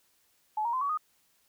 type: tone with pitch steps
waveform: sine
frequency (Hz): 857 / 940 / 1031 / 1130.8 / 1240.3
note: A5 / A#5 / C6 / C#6 / D#6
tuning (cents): -46 / +14 / -26 / +34 / -6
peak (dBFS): -27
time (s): 0.57-0.975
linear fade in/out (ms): 5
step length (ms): 81
effects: white hiss -69 dBFS RMS until 1.48 s